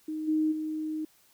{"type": "tone with level steps", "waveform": "sine", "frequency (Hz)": 311.1, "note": "D#4", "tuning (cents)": 0, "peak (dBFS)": [-31, -23, -30], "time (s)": [0.08, 1.05], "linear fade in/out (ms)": 5, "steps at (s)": [0.27, 0.51], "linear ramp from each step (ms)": 20, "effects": ["white hiss -63 dBFS RMS until 1.33 s"]}